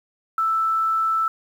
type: tone with quantisation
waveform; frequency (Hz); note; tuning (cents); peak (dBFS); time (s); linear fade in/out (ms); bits
sine; 1321; E6; +3; -18; 0.38-1.28; 2; 8
effects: none